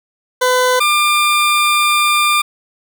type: tone pair in turn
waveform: 20% pulse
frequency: 504 / 1196 Hz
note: B4 / D6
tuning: +35 / +31 cents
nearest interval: octave + minor third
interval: 1496 cents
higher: second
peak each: -6 dBFS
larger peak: neither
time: 0.41-0.8 / 0.8-2.42 s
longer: second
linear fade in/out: 10 ms
effects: none